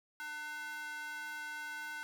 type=tone with high-pass filter; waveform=square; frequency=300.3 Hz; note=D4; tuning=39 cents sharp; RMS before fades=-43 dBFS; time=0.2-2.03 s; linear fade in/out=0 ms; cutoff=1300 Hz; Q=6.4; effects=none